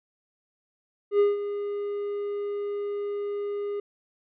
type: tone with ADSR envelope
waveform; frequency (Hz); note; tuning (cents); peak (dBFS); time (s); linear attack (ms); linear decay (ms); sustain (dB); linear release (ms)
triangle; 408.4; G#4; -29; -14; 1.11-3.8; 86; 170; -12; 4
effects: resampled to 8000 Hz